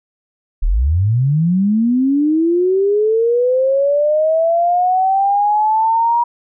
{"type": "linear sweep", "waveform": "sine", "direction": "up", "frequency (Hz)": [30.7, 955], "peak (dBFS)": -11, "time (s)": [0.62, 6.24], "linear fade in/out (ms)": 10, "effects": []}